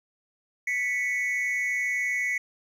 triangle tone pair together, 1976.9 / 2217 Hz, B6 / C#7, +1 / 0 cents, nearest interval major second, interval 199 cents, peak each -26 dBFS, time 0.67-2.38 s, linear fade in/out 5 ms, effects none

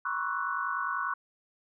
sine tone cluster, 973 / 1080 / 1130 / 1317 / 1480 Hz, B5 / C#6 / C#6 / E6 / F#6, -26 / -45 / +33 / -2 / 0 cents, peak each -40 / -35 / -35 / -39 / -33 dBFS, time 0.05-1.14 s, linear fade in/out 5 ms, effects none

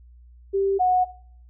sine tone pair in turn, 392 / 732.8 Hz, G4 / F#5, 0 / -17 cents, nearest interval major seventh, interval 1083 cents, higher second, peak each -19 / -16 dBFS, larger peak second, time 0.53-0.79 / 0.79-1.05 s, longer neither, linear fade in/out 20 ms, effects noise-tail reverb RT60 0.6 s tail -20 dB re dry + added 60 Hz sine -46 dBFS peak until 1.49 s

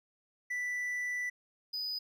triangle tone pair in turn, 1975.5 / 4978 Hz, B6 / D#8, 0 / 0 cents, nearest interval octave + major third, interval 1600 cents, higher second, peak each -31 / -33 dBFS, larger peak first, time 0.5-1.3 / 1.73-1.99 s, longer first, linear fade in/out 10 ms, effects none

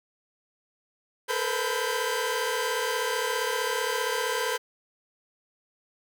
sawtooth tone cluster, 437.4 / 472.9 / 508 / 999 / 1575 Hz, A4 / A#4 / B4 / B5 / G6, -10 / +25 / +49 / +20 / +8 cents, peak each -29 dBFS, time 1.28-4.58 s, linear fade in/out 20 ms, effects none

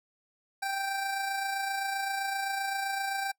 25% pulse tone with amplitude modulation, 784 Hz, G5, in tune, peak -25 dBFS, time 0.62-3.32 s, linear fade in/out 10 ms, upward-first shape sine, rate 27.7 Hz, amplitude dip 35%, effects noise-tail reverb RT60 0.1 s tail -24 dB re dry

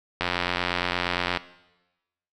click train, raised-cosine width 0.3 ms, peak -8 dBFS, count 104, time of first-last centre 0.21-1.373 s, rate 88.6 Hz, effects noise-tail reverb RT60 1.0 s tail -17 dB re dry

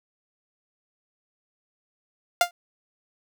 sawtooth tone with exponential decay, 700 Hz, F5, 4 cents sharp, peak -9 dBFS, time 2.41-2.51 s, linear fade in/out 2 ms, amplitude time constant 20 ms, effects none

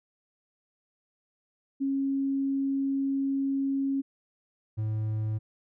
sine / triangle tone pair in turn, 273.2 / 108.42 Hz, C#4 / A2, -25 / -25 cents, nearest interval octave + major third, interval 1600 cents, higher first, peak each -25 dBFS, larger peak neither, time 1.8-4.02 / 4.77-5.39 s, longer first, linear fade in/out 20 ms, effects none

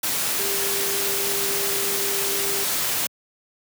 sine tone in noise, 397.7 Hz, G4, 25 cents sharp, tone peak -30 dBFS, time 0.39-2.64 s, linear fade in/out 5 ms, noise white, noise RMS -24 dBFS, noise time 0.03-3.07 s, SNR -9 dB, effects high-pass 100 Hz 12 dB/octave

